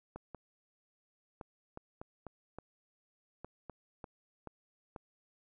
clicks, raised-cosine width 1 ms, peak -30 dBFS, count 12, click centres 0.16 / 0.347 / 1.412 / 1.774 / 2.015 / 2.267 / 2.586 / 3.446 / 3.697 / 4.042 / 4.473 / 4.962 s, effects none

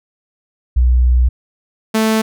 sine / sawtooth tone pair in turn, 61.74 / 220 Hz, B1 / A3, 0 / 0 cents, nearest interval octave + minor seventh, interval 2200 cents, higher second, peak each -8 dBFS, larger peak neither, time 0.76-1.29 / 1.94-2.22 s, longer first, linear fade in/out 10 ms, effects none

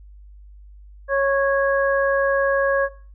harmonic tone, 551 Hz, C#5, 11 cents flat, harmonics 1 / 2 / 3, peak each -18 / -26 / -23 dBFS, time 1.08-2.89 s, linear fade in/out 50 ms, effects noise-tail reverb RT60 0.4 s tail -17 dB re dry + added 50 Hz sine -41 dBFS peak until 3.14 s

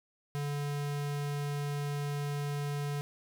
square tone, 144.4 Hz, D3, 29 cents flat, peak -33 dBFS, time 0.35-3.01 s, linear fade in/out 0 ms, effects 12-bit

